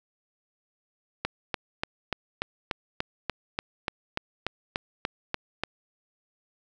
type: click train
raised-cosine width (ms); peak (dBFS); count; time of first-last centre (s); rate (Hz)
0.3; -11; 16; 1.25-5.636; 3.42
effects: none